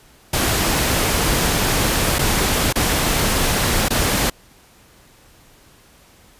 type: noise with dropouts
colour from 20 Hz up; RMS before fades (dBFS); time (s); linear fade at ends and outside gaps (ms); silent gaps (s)
pink; -18; 0.33-4.3; 5; 2.186-2.19 / 2.727-2.756 / 3.885-3.904
effects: pink hiss -50 dBFS RMS until 6.39 s + resampled to 32000 Hz